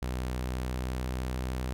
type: tone with pitch glide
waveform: sawtooth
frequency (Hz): 62.8 to 63.42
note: B1 to B1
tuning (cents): +30 to +47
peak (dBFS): -27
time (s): 0.02-1.73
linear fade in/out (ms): 0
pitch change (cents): +17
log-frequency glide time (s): 0.28-1.4
effects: none